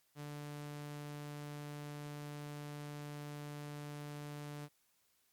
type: tone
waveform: sawtooth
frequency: 146.83 Hz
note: D3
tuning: in tune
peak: -40 dBFS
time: 0.15-4.69 s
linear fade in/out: 50 ms
effects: white hiss -75 dBFS RMS until 5.32 s + MP3 96 kbps